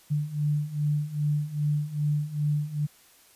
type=beating tone pair; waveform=sine; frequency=146.83 / 149.33 Hz; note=D3 / D3; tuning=0 / +29 cents; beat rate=2.5 Hz; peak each=-29 / -26 dBFS; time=0.1-2.87 s; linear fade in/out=20 ms; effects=white hiss -57 dBFS RMS until 3.35 s + resampled to 32000 Hz